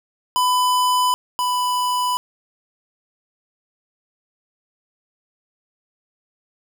square tone pair in turn, 1000 / 993.7 Hz, B5 / B5, +21 / +10 cents, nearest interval unison, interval 11 cents, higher first, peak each -16 / -19 dBFS, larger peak first, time 0.36-1.14 / 1.39-2.17 s, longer neither, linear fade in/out 0 ms, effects none

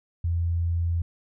sine tone, 84.9 Hz, F2, 48 cents flat, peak -22 dBFS, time 0.24-1.02 s, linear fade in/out 5 ms, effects none

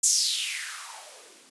violet noise with band-pass filter sweep, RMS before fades -29 dBFS, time 0.03-1.5 s, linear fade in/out 10 ms, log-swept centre 7400 to 230 Hz, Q 4.6, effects resampled to 24000 Hz

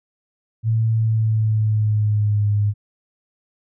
sine tone with pitch glide, 112.2 to 103.48 Hz, A2 to G#2, +34 to -6 cents, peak -15 dBFS, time 0.63-2.74 s, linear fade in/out 50 ms, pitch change -140 cents, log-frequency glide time 0.93-2.48 s, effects none

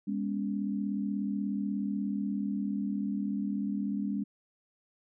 sine tone cluster, 203.8 / 244 / 280.4 Hz, G#3 / B3 / C#4, -32 / -21 / +20 cents, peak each -31 / -40 / -35 dBFS, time 0.07-4.24 s, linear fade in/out 10 ms, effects none

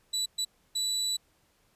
30% pulse tone bursts at uneven times, 3951 Hz, B7, in tune, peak -25 dBFS, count 3, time 0.13-0.26 / 0.38-0.45 / 0.75-1.17 s, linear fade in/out 10 ms, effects pink hiss -68 dBFS RMS until 1.75 s + resampled to 32000 Hz

